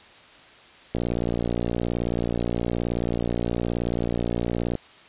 click train, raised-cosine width 2 ms, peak -12 dBFS, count 225, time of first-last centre 0.95-4.753 s, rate 58.9 Hz, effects white hiss -49 dBFS RMS until 5.08 s + resampled to 8000 Hz

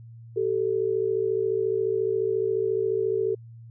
sine tone pair together, 385.7 / 440 Hz, G4 / A4, -28 / 0 cents, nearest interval major second, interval 228 cents, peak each -25 dBFS, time 0.36-3.35 s, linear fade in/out 10 ms, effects added 115 Hz sine -42 dBFS peak until 3.7 s

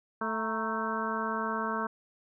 harmonic tone with a mistuned harmonic, 220.8 Hz, A3, 6 cents sharp, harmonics 1 / 2 / 3 / 4 / 5 / 6 / 7, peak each -36 / -38 / -40 / -37 / -35 / -37 / -38 dBFS, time 0.21-1.87 s, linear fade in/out 5 ms, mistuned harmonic 4, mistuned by +83 cents, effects none

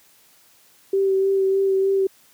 sine tone with vibrato, 387.3 Hz, G4, 21 cents flat, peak -16 dBFS, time 0.93-2.07 s, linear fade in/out 5 ms, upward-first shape sine, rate 3.3 Hz, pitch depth 17 cents each way, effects white hiss -55 dBFS RMS until 2.33 s + high-pass 80 Hz 12 dB/octave

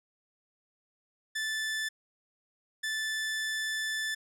sawtooth tone pair in turn, 1754 / 1754 Hz, A6 / A6, -6 / -6 cents, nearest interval unison, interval 0 cents, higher neither, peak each -27 dBFS, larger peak neither, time 1.35-1.89 / 2.83-4.15 s, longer second, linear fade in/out 10 ms, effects low-pass 10000 Hz 12 dB/octave

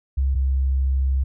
sine tone pair in turn, 67.2 / 66.62 Hz, C2 / C2, +47 / +32 cents, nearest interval unison, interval 15 cents, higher first, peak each -17 dBFS, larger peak neither, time 0.17-0.35 / 0.35-1.24 s, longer second, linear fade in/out 10 ms, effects none

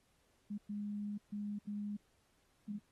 sine tone bursts at uneven times, 206.3 Hz, G#3, 11 cents flat, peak -38 dBFS, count 5, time 0.5-0.58 / 0.69-1.18 / 1.32-1.59 / 1.67-1.97 / 2.68-2.79 s, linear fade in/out 10 ms, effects pink hiss -75 dBFS RMS until 2.91 s + AAC 32 kbps

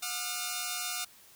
5% pulse tone cluster, 724 / 1209 / 1371 Hz, F#5 / D6 / F6, -38 / +50 / -32 cents, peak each -26 dBFS, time 0.02-1.05 s, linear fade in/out 10 ms, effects white hiss -57 dBFS RMS until 1.35 s

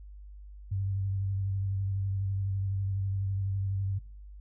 sine tone with vibrato, 97.4 Hz, G2, 11 cents flat, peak -28 dBFS, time 0.71-3.99 s, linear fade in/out 10 ms, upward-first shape sine, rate 12 Hz, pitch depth 30 cents each way, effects noise-tail reverb RT60 0.4 s tail -19 dB re dry + added 50 Hz sine -44 dBFS peak until 4.4 s

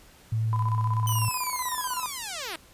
sine tone, 111.3 Hz, A2, 20 cents sharp, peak -23 dBFS, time 0.32-1.29 s, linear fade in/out 5 ms
sine tone with tremolo, 1004 Hz, B5, 28 cents sharp, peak -27 dBFS, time 0.53-2.06 s, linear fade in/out 0 ms, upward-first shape square, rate 16 Hz, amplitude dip 70%
5% pulse linear sweep, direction down, 3044 to 299.8 Hz, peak -21 dBFS, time 1.07-2.56 s, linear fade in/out 2 ms
effects pink hiss -54 dBFS RMS until 2.73 s + resampled to 32000 Hz

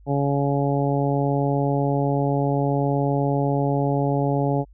harmonic tone, 140.6 Hz, C#3, 25 cents sharp, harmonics 1 / 2 / 3 / 4 / 5 / 6, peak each -22 / -25 / -27 / -28 / -29 / -30 dBFS, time 0.06-4.65 s, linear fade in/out 50 ms, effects added 50 Hz sine -46 dBFS peak until 4.73 s

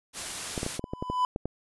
white noise, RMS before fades -35 dBFS, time 0.13-0.8 s, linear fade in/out 50 ms
clicks, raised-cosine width 2 ms, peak -17 dBFS, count 10, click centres 0.578 / 0.631 / 0.664 / 0.794 / 0.841 / 0.935 / 1.025 / 1.1 / 1.361 / 1.456 s
triangle tone with exponential growth, 1000 Hz, B5, 21 cents sharp, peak -18 dBFS, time 0.79-1.25 s, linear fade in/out 1 ms, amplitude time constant 100 ms
effects resampled to 24000 Hz

